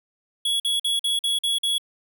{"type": "tone bursts", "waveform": "square", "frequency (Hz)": 3359, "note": "G#7", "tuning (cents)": 19, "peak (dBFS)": -21, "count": 7, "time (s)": [0.45, 1.782], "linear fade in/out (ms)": 5, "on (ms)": 150, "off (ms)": 47, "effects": []}